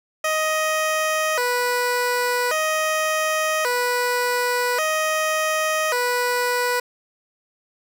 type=tone with vibrato; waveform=15% pulse; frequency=554.4 Hz; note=C#5; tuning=in tune; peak=-13 dBFS; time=0.24-6.8 s; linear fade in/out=5 ms; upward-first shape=square; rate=0.44 Hz; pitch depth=210 cents each way; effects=none